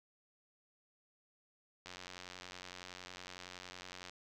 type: click train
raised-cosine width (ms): 0.2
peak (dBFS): -30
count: 204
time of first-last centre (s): 1.86-4.096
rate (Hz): 90.8
effects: none